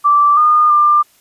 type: tone with pitch steps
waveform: sine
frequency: 1168 / 1219 / 1193 Hz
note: D6 / D#6 / D6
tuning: -10 / -36 / +27 cents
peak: -7 dBFS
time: 0.04-1.03 s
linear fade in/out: 20 ms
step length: 330 ms
effects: white hiss -52 dBFS RMS until 1.2 s + resampled to 32000 Hz